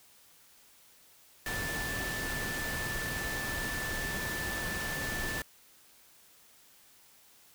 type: tone in noise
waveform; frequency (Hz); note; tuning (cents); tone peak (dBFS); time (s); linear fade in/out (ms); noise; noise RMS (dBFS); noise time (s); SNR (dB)
sine; 1760; A6; 0; -36; 1.46-5.42; 2; pink; -37; 1.46-5.42; -2
effects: white hiss -60 dBFS RMS until 7.54 s